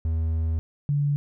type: tone pair in turn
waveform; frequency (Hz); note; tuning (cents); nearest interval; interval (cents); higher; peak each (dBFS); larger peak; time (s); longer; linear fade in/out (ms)
triangle / sine; 80.7 / 144.13; E2 / D3; -36 / -32; minor seventh; 1004; second; -20; neither; 0.05-0.59 / 0.89-1.16; first; 0
effects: none